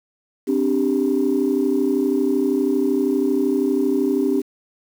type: chord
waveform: sine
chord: C suspended second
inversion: none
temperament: just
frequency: 261.6 / 294.3 / 392.4 Hz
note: C4 / D4 / G4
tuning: 0 / +4 / +2 cents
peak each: -20 dBFS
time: 0.47-4.42 s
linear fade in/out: 20 ms
effects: tanh soft clip ceiling -9 dBFS + 7-bit